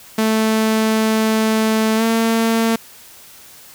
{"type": "tone with pitch glide", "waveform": "sawtooth", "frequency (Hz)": [219.7, 226.7], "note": ["A3", "A#3"], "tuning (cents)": [-2, -48], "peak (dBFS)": -10, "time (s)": [0.18, 2.76], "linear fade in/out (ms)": 5, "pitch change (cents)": 54, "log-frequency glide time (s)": [1.96, 2.03], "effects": ["white hiss -42 dBFS RMS until 3.74 s"]}